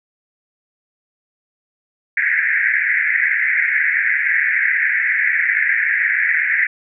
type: band-pass noise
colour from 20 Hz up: white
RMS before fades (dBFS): -17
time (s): 2.17-6.67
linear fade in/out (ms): 5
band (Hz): 1600 to 2200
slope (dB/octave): 96
effects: none